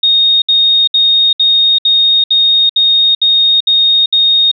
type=tone bursts; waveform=sine; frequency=3712 Hz; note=A#7; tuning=8 cents flat; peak=-6 dBFS; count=10; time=0.03-4.515 s; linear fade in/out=5 ms; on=390 ms; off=65 ms; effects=none